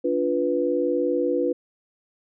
sine chord, B diminished, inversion first, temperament equal with one note detuned, 288.8 / 349.2 / 493.9 Hz, D4 / F4 / B4, -29 / 0 / 0 cents, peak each -26 / -25 / -23 dBFS, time 0.04-1.53 s, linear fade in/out 10 ms, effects none

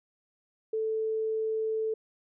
sine tone, 440 Hz, A4, in tune, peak -27 dBFS, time 0.73-1.94 s, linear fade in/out 5 ms, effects none

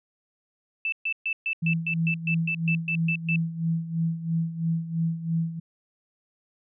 sine tone bursts, 2644 Hz, E7, 5 cents sharp, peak -24 dBFS, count 13, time 0.85-3.359 s, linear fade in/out 2 ms, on 73 ms, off 130 ms
sine tone with tremolo, 164.81 Hz, E3, in tune, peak -21 dBFS, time 1.62-5.6 s, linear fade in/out 10 ms, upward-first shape sine, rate 3 Hz, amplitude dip 75%
effects none

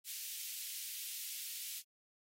white high-pass noise, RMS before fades -44 dBFS, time 0.04-1.83 s, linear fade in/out 50 ms, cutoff 2400 Hz, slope 24 dB/octave, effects AAC 48 kbps

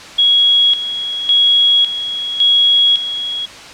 sine tone with tremolo, 3322 Hz, G#7, in tune, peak -7 dBFS, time 0.18-3.46 s, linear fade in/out 10 ms, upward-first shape square, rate 0.9 Hz, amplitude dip 70%, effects white hiss -33 dBFS RMS until 3.73 s + low-pass 5000 Hz 12 dB/octave

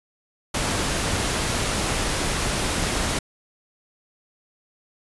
pink noise, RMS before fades -24 dBFS, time 0.54-3.19 s, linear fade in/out 5 ms, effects resampled to 24000 Hz

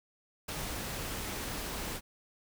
pink noise with ADSR envelope, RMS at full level -35 dBFS, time 0.48-2.01 s, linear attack 12 ms, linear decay 4 ms, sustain -3 dB, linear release 51 ms, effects none

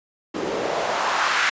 white noise with band-pass filter sweep, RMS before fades -23 dBFS, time 0.34-1.5 s, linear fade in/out 10 ms, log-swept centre 320 to 1700 Hz, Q 2, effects resampled to 16000 Hz

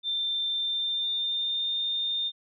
sine tone with pitch glide, 3574 to 3626 Hz, A7 to A#7, +26 to -49 cents, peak -26 dBFS, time 0.03-2.32 s, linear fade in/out 50 ms, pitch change +25 cents, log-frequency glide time 0.51-1.72 s, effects none

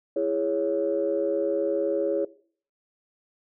sine tone cluster, 332.3 / 412.1 / 556 Hz, E4 / G#4 / C#5, +14 / -13 / +5 cents, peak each -28 / -27 / -25 dBFS, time 0.16-2.25 s, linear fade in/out 5 ms, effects noise-tail reverb RT60 0.5 s tail -19 dB re dry + tanh soft clip ceiling -14 dBFS

